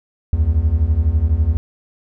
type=beating tone pair; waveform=triangle; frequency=70.7 / 82.7 Hz; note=C#2 / E2; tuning=+35 / +6 cents; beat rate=12 Hz; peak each=-15 / -13 dBFS; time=0.33-1.57 s; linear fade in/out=0 ms; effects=none